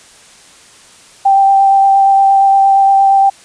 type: tone with vibrato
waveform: sine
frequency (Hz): 784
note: G5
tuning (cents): 0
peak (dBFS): -5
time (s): 1.25-3.3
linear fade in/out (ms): 10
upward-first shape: sine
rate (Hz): 8.6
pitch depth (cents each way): 11
effects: white hiss -41 dBFS RMS until 3.44 s + resampled to 22050 Hz